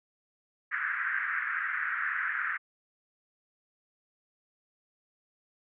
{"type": "band-pass noise", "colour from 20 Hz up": "pink", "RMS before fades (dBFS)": -32, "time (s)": [0.71, 2.58], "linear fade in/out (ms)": 20, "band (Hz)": [1400, 1900], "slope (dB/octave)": 48, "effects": []}